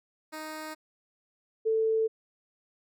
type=tone pair in turn; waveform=10% pulse / sine; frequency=311.1 / 443.4 Hz; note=D#4 / A4; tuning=0 / +13 cents; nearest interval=tritone; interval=613 cents; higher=second; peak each=-29 / -23 dBFS; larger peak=second; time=0.32-0.75 / 1.65-2.08 s; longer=neither; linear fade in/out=20 ms; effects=none